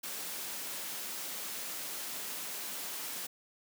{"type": "high-pass noise", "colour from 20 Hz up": "white", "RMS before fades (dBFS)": -40, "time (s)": [0.03, 3.27], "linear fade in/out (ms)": 10, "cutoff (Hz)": 160, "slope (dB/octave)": 24, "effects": []}